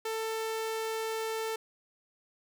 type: tone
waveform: sawtooth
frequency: 444.4 Hz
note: A4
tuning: 17 cents sharp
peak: -28 dBFS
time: 0.05-1.56 s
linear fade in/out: 5 ms
effects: none